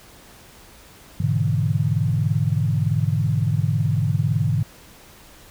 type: chord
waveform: sine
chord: E dominant seventh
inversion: first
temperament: equal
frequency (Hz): 103.83 / 123.47 / 146.83 / 164.81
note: G#2 / B2 / D3 / E3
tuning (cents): 0 / 0 / 0 / 0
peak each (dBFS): -22 / -24 / -22 / -26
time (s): 1.2-4.63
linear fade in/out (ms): 5
effects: pink hiss -47 dBFS RMS until 5.5 s